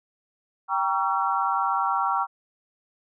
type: chord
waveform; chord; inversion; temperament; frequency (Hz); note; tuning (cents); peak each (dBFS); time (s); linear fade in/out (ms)
sine; G diminished seventh; none; just; 784 / 940.8 / 1128.9 / 1354.7; G5 / Bb5 / Db6 / Fb6; 0 / +16 / +31 / +47; -27; 0.68-2.27; 50
effects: none